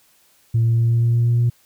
sine tone with pitch steps, 114.7 / 115.36 / 116.03 / 116.7 / 117.38 / 118.06 / 118.74 / 119.43 Hz, A#2 / A#2 / A#2 / A#2 / A#2 / A#2 / A#2 / A#2, -28 / -18 / -8 / +2 / +12 / +22 / +32 / +42 cents, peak -12 dBFS, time 0.54-1.5 s, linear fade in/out 10 ms, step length 120 ms, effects tanh soft clip ceiling -11 dBFS + white hiss -57 dBFS RMS until 1.65 s

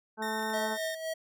harmonic tone, 218.2 Hz, A3, 14 cents flat, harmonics 1 / 2 / 3 / 4 / 5 / 6 / 7, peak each -38 / -38 / -42 / -35 / -44 / -47 / -40 dBFS, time 0.17-0.78 s, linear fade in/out 50 ms
sawtooth tone with vibrato, 1823 Hz, A#6, 39 cents flat, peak -34 dBFS, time 0.22-0.95 s, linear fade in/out 5 ms, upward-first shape square, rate 9.1 Hz, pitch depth 8 cents each way
clicks, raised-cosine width 0.2 ms, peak -37 dBFS, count 5, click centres 0.395 / 0.427 / 0.501 / 0.533 / 0.573 s
square tone with tremolo, 643 Hz, E5, 43 cents flat, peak -32 dBFS, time 0.53-1.14 s, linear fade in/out 10 ms, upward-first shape sine, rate 3.9 Hz, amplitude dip 60%
effects none

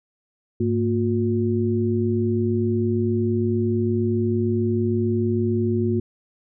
sine tone cluster, 103.4 / 230 / 358.7 Hz, G#2 / A#3 / F4, -7 / -23 / +46 cents, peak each -23 dBFS, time 0.6-6 s, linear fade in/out 5 ms, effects none

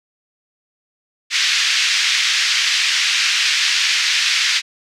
pink band-pass noise, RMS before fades -17 dBFS, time 1.3-4.62 s, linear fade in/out 50 ms, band 1900 to 5800 Hz, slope 24 dB/octave, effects none

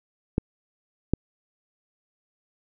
clicks, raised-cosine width 3 ms, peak -8 / -7 dBFS, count 2, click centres 0.381 / 1.136 s, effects none

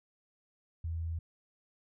sine tone, 82.41 Hz, E2, in tune, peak -33 dBFS, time 0.84-1.19 s, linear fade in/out 5 ms, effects none

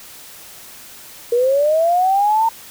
sine linear sweep, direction up, 466.2 to 916 Hz, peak -12 dBFS, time 1.32-2.49 s, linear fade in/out 5 ms, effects white hiss -39 dBFS RMS until 2.7 s

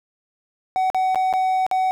triangle tone with dropouts, 751 Hz, F#5, 26 cents sharp, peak -15 dBFS, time 0.76-1.91 s, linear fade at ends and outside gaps 0 ms, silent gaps 0.901-0.946 / 1.147-1.157 / 1.328-1.337 / 1.665-1.713 s, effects none

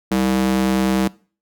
square tone with high-pass filter, 65 Hz, C2, 11 cents flat, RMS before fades -18 dBFS, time 0.11-1.08 s, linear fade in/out 5 ms, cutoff 230 Hz, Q 2.2, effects noise-tail reverb RT60 0.4 s tail -22 dB re dry

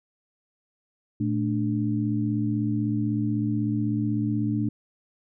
sine tone cluster, 114.7 / 218.3 / 294.4 Hz, A#2 / A3 / D4, -28 / -13 / +4 cents, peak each -27 dBFS, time 1.2-4.69 s, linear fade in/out 5 ms, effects none

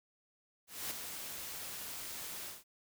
white noise with ADSR envelope, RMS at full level -38 dBFS, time 0.67-2.64 s, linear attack 240 ms, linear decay 5 ms, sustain -6 dB, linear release 180 ms, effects none

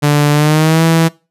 sawtooth tone with pitch glide, 146.83 to 163.86 Hz, D3 to E3, 0 to -10 cents, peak -4 dBFS, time 0.02-1.09 s, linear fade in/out 20 ms, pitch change +190 cents, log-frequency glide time 0.32-0.83 s, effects noise-tail reverb RT60 0.3 s tail -23 dB re dry + resampled to 32000 Hz

